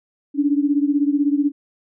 sine beating tone pair, 283.2 / 299.2 Hz, C#4 / D4, +37 / +32 cents, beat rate 16 Hz, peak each -17 / -20 dBFS, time 0.34-1.52 s, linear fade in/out 50 ms, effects none

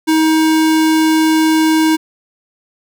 square tone, 316.6 Hz, D#4, 30 cents sharp, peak -10 dBFS, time 0.07-1.97 s, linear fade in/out 20 ms, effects none

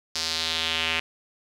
square tone with band-pass filter sweep, 81.2 Hz, E2, 26 cents flat, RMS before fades -27 dBFS, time 0.15-1 s, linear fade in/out 5 ms, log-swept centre 5000 to 2600 Hz, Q 2.9, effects none

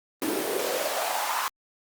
pink noise with high-pass filter sweep, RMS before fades -28 dBFS, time 0.22-1.48 s, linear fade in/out 0 ms, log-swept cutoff 300 to 1100 Hz, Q 4.3, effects Opus 32 kbps

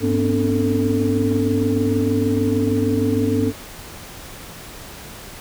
sine tone cluster, 101.4 / 244.9 / 264.7 / 291.2 / 444.5 Hz, G#2 / B3 / C4 / D4 / A4, -41 / -14 / +20 / -15 / +18 cents, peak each -22 dBFS, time 0-3.53 s, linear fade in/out 50 ms, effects tanh soft clip ceiling -6 dBFS + pink hiss -37 dBFS RMS until 5.4 s

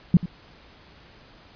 sine tone with echo, 174.61 Hz, F3, in tune, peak -10 dBFS, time 0.14-0.17 s, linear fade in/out 2 ms, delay 88 ms, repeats 1, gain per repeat -15 dB, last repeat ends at 0.258 s, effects pink hiss -51 dBFS RMS until 1.55 s + resampled to 11025 Hz

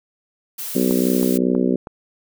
blue noise, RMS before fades -29 dBFS, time 0.58-1.38 s, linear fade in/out 10 ms
harmonic tone, 62.6 Hz, B1, 24 cents sharp, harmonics 3 / 4 / 5 / 6 / 7 / 8 / 9, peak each -22 / -19 / -25 / -22 / -27 / -29 / -31 dBFS, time 0.75-1.76 s, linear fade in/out 5 ms
click train, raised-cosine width 1 ms, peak -18 dBFS, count 4, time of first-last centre 0.91-1.872 s, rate 3.12 Hz
effects none

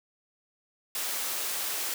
white high-pass noise, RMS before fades -32 dBFS, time 0.95-1.94 s, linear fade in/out 2 ms, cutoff 370 Hz, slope 12 dB/octave, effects none

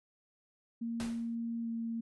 sine tone with pitch glide, 231.6 to 229.3 Hz, A#3 to A#3, -11 to -28 cents, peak -34 dBFS, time 0.81-2.01 s, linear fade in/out 10 ms, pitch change -17 cents, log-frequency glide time 1.62-1.68 s
pink noise with exponential decay, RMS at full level -40 dBFS, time 1-1.35 s, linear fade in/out 0 ms, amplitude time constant 76 ms
effects resampled to 24000 Hz

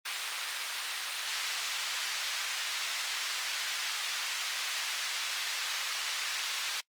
white band-pass noise, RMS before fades -35 dBFS, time 0.05-6.81 s, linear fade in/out 10 ms, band 1300 to 4500 Hz, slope 12 dB/octave, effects noise-tail reverb RT60 0.1 s tail -24 dB re dry + Opus 32 kbps

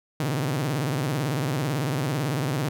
sawtooth tone with vibrato, 140 Hz, C#3, 18 cents sharp, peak -20 dBFS, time 0.2-2.69 s, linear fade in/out 2 ms, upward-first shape sine, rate 18 Hz, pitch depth 230 cents each way, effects none

